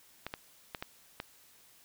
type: clicks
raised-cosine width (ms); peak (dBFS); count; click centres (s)
0.3; -21; 5; 0.266 / 0.339 / 0.748 / 0.825 / 1.201
effects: white hiss -61 dBFS RMS until 1.84 s